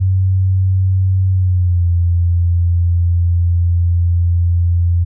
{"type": "tone with pitch glide", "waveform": "sine", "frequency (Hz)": [94.2, 86.38], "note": ["F#2", "F2"], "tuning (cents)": [32, -18], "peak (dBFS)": -10, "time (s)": [0, 5.05], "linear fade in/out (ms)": 20, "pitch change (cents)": -150, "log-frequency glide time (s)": [1.3, 1.87], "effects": []}